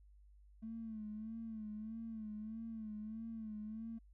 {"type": "tone with vibrato", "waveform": "triangle", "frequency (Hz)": 219.4, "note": "A3", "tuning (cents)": -5, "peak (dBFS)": -39, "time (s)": [0.62, 3.99], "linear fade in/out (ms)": 20, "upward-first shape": "sine", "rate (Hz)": 1.6, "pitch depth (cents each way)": 64, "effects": ["tanh soft clip ceiling -41 dBFS", "added 50 Hz sine -60 dBFS peak until 4.13 s"]}